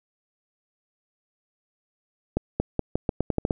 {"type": "accelerating click train", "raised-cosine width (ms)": 2, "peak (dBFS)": -9, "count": 10, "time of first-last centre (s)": [2.37, 3.508], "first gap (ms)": 230, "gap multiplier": 0.84, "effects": []}